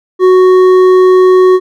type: tone with hard clipping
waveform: sine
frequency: 370 Hz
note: F#4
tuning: in tune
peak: -4 dBFS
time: 0.19-1.6 s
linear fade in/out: 50 ms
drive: 7 dB
effects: none